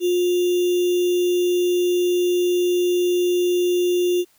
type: tone with sample-and-hold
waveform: sine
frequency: 356 Hz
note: F4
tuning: 33 cents sharp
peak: -16 dBFS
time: 0-4.25 s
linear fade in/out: 50 ms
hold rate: 3150 Hz
effects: white hiss -59 dBFS RMS until 4.38 s